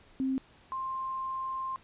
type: tone pair in turn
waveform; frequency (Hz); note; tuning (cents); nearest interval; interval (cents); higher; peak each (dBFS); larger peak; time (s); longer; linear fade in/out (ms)
sine; 264.5 / 1053.7; C4 / C6; +19 / +12; 2 octaves; 2393; second; -27 / -32; first; 0.2-0.38 / 0.72-1.76; second; 0
effects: pink hiss -59 dBFS RMS until 1.83 s + resampled to 8000 Hz